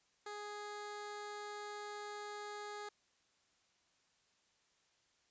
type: tone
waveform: 15% pulse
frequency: 415.3 Hz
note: G#4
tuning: in tune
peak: -38 dBFS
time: 0.26-2.89 s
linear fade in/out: 5 ms
effects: white hiss -75 dBFS RMS until 5.3 s + resampled to 16000 Hz